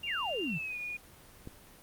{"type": "tone with pitch glide", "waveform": "sine", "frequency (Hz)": [2794, 2446], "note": ["F7", "D#7"], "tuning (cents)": [0, -30], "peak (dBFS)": -35, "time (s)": [0.03, 0.97], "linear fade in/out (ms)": 5, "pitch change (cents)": -230, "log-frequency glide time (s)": [0.45, 0.77]}
{"type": "exponential sweep", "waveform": "sine", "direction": "down", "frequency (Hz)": [2554, 138.59], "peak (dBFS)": -33, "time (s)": [0.06, 0.59], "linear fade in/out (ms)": 20}
{"type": "click", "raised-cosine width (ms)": 3, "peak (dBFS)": -28, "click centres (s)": 1.474}
{"effects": ["pink hiss -55 dBFS RMS until 1.82 s", "Opus 24 kbps"]}